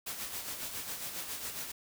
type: noise with tremolo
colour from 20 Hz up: white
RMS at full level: -38 dBFS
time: 0.06-1.72 s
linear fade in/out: 10 ms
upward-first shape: sine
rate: 7.3 Hz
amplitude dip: 50%
effects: none